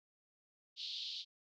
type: band-pass noise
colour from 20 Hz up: white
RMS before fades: -44 dBFS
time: 0.76-1.25 s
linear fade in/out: 50 ms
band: 3200 to 4500 Hz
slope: 48 dB/octave
effects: none